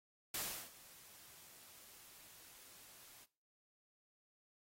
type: noise with ADSR envelope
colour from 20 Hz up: white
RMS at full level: -40 dBFS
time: 0.34-3.26 s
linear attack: 4 ms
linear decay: 350 ms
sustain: -20 dB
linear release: 30 ms
effects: noise-tail reverb RT60 0.4 s tail -20 dB re dry + AAC 48 kbps